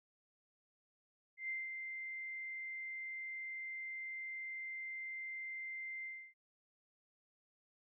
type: tone with ADSR envelope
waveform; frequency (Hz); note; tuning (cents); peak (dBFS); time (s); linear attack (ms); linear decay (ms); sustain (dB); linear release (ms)
sine; 2087; C7; -5; -37; 1.37-6.34; 120; 190; -5; 290
effects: none